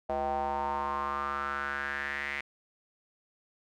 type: tone with band-pass filter sweep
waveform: square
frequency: 70.4 Hz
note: C#2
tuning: 27 cents sharp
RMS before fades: -33 dBFS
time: 0.09-2.41 s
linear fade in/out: 5 ms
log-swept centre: 690 to 2100 Hz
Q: 5.6
effects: none